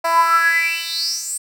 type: tone with high-pass filter sweep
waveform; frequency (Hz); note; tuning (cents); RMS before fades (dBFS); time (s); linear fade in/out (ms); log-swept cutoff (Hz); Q
10% pulse; 332.6; E4; +16; -18; 0.04-1.38; 10; 760 to 8700; 9.2
effects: none